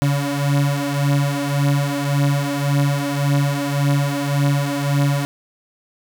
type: beating tone pair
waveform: 35% pulse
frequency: 141.2 / 143 Hz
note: C#3 / D3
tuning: +32 / -46 cents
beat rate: 1.8 Hz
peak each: -17 / -19 dBFS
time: 0.02-5.25 s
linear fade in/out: 0 ms
effects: none